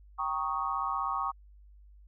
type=chord; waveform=sine; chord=Eb dominant seventh; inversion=first; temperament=equal; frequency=784 / 932.3 / 1108.7 / 1244.5 Hz; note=G5 / Bb5 / Db6 / Eb6; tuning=0 / 0 / 0 / 0 cents; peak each=-37 / -37 / -32 / -35 dBFS; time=0.18-1.32 s; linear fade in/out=20 ms; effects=added 50 Hz sine -52 dBFS peak until 2.07 s